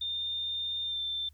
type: tone with pitch glide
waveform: sine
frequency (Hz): 3618 to 3560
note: A7 to A7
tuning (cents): +48 to +20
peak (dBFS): -31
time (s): 0.01-1.29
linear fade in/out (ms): 5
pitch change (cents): -28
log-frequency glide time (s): 0.85-1
effects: added 76 Hz sine -55 dBFS peak until 1.33 s + white hiss -72 dBFS RMS until 1.33 s